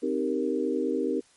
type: chord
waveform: sine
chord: C minor seventh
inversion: none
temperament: equal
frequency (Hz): 261.6 / 311.1 / 392 / 466.2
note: C4 / Eb4 / G4 / Bb4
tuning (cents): 0 / 0 / 0 / 0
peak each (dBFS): -30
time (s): 0.02-1.21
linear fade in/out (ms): 20
effects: white hiss -60 dBFS RMS until 1.36 s + MP3 48 kbps